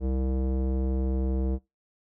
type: tone with low-pass filter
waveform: square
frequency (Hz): 65.2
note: C2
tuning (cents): -5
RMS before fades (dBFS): -27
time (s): 0-1.59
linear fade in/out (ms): 50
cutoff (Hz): 440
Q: 2
effects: noise-tail reverb RT60 0.2 s tail -20 dB re dry